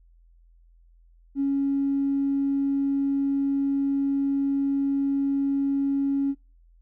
triangle tone with tanh clipping, 277.2 Hz, C#4, in tune, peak -21 dBFS, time 1.35-6.35 s, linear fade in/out 50 ms, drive 4 dB, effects noise-tail reverb RT60 0.3 s tail -24 dB re dry + added 42 Hz sine -53 dBFS peak until 6.81 s

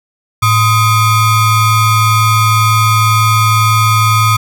square ring-modulated tone, 571 Hz, D5, 49 cents flat, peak -5 dBFS, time 0.42-4.37 s, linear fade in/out 10 ms, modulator 681 Hz, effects none

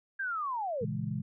sine linear sweep, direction down, 1621 to 423 Hz, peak -31 dBFS, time 0.19-0.85 s, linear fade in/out 10 ms
sine chord, A# half-diminished seventh, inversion none, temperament equal, 116.54 / 138.59 / 164.81 / 207.7 Hz, A#2 / C#3 / E3 / G#3, 0 / 0 / 0 / 0 cents, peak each -37 dBFS, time 0.81-1.22 s, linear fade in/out 10 ms
effects none

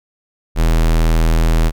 square tone, 40.62 Hz, E1, 25 cents flat, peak -11 dBFS, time 0.55-1.72 s, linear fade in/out 50 ms, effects none

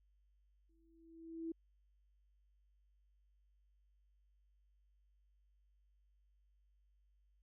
sine tone with exponential growth, 328.2 Hz, E4, 8 cents flat, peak -38 dBFS, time 0.69-1.52 s, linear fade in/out 5 ms, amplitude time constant 180 ms, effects added 50 Hz sine -70 dBFS peak until 7.42 s

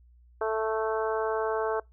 harmonic tone, 220 Hz, A3, in tune, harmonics 2 / 3 / 4 / 5 / 6 / 7, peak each -28 / -32 / -34 / -36 / -38 / -39 dBFS, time 0.41-1.8 s, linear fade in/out 5 ms, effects noise-tail reverb RT60 0.2 s tail -25 dB re dry + added 60 Hz sine -54 dBFS peak until 1.92 s

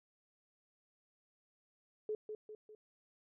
sine tone with echo, 428.2 Hz, A4, 47 cents flat, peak -35 dBFS, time 2.09-2.15 s, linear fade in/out 2 ms, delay 200 ms, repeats 3, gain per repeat -6 dB, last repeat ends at 2.75 s, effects none

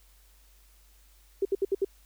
sine tone bursts, 392 Hz, G4, in tune, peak -22 dBFS, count 5, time 1.42-1.848 s, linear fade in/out 5 ms, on 32 ms, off 67 ms, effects added 49 Hz sine -57 dBFS peak until 2.05 s + white hiss -63 dBFS RMS until 2.05 s

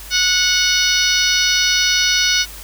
harmonic tone, 735 Hz, F#5, 12 cents flat, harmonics 2 / 3 / 4 / 5 / 6 / 7 / 8, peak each -21 / -21 / -21 / -21 / -21 / -21 / -21 dBFS, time 0.1-2.46 s, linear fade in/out 50 ms, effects added 50 Hz sine -36 dBFS peak until 2.63 s + white hiss -36 dBFS RMS until 2.63 s

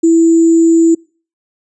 sine tone with sample-and-hold, 330 Hz, E4, 2 cents sharp, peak -5 dBFS, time 0.03-0.95 s, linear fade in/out 10 ms, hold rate 7350 Hz, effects noise-tail reverb RT60 0.4 s tail -26 dB re dry + resampled to 22050 Hz

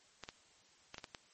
clicks, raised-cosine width 0.2 ms, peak -27 dBFS, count 6, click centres 0.237 / 0.289 / 0.944 / 0.982 / 1.042 / 1.148 s, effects white hiss -66 dBFS RMS until 1.33 s + MP3 32 kbps

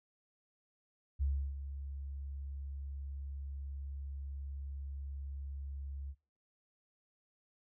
sine tone with ADSR envelope, 69.3 Hz, C#2, in tune, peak -29 dBFS, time 1.19-6.15 s, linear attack 28 ms, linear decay 320 ms, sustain -11 dB, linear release 53 ms, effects noise-tail reverb RT60 0.5 s tail -25 dB re dry

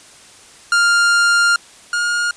45% pulse tone pair in turn, 1400 / 1423.6 Hz, F6 / F6, +4 / +33 cents, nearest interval unison, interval 29 cents, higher second, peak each -11 / -16 dBFS, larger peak first, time 0.72-1.56 / 1.93-2.31 s, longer first, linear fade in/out 2 ms, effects white hiss -43 dBFS RMS until 2.36 s + resampled to 22050 Hz

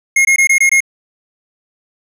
square tone bursts, 2151 Hz, C7, 47 cents sharp, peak -8 dBFS, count 6, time 0.16-0.805 s, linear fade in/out 5 ms, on 90 ms, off 21 ms, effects low-pass 12000 Hz 12 dB/octave

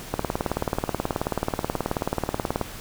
two click trains, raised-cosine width 1 ms, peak -24 / -9 dBFS, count 15 / 47, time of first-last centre 0.5-2.263 / 0.14-2.613 s, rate 7.94 / 18.6 Hz, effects pink hiss -39 dBFS RMS until 2.8 s

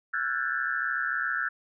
sine tone cluster, 1341 / 1464 / 1597 / 1684 / 1758 Hz, E6 / F#6 / G6 / G#6 / A6, +29 / -19 / +32 / +24 / -2 cents, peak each -33 / -31 / -32 / -36 / -35 dBFS, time 0.13-1.49 s, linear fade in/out 10 ms, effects none

